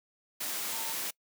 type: tone in noise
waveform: sine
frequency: 905 Hz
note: A5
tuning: 48 cents sharp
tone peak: -42 dBFS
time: 0.72-0.93 s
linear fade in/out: 10 ms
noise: white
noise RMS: -35 dBFS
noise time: 0.4-1.11 s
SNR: -10 dB
effects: noise-tail reverb RT60 0.1 s tail -25 dB re dry + high-pass 200 Hz 12 dB/octave